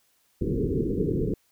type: low-pass noise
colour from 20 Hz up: white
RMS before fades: -26 dBFS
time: 0.41-1.34 s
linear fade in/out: 5 ms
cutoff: 460 Hz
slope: 96 dB/octave
effects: white hiss -67 dBFS RMS until 1.51 s